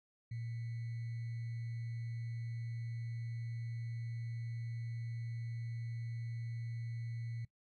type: tone with sample-and-hold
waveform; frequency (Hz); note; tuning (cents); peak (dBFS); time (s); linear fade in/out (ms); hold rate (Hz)
sine; 116.2; A#2; -5; -39; 0.31-7.45; 5; 2100
effects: noise-tail reverb RT60 0.1 s tail -20 dB re dry + low-pass 4000 Hz 12 dB/octave